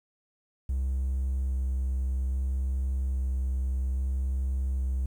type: tone with vibrato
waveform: triangle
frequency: 65.41 Hz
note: C2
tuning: in tune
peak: -23 dBFS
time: 0.69-5.06 s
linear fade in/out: 5 ms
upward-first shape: square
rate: 0.61 Hz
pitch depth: 11 cents each way
effects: tanh soft clip ceiling -20 dBFS + 10-bit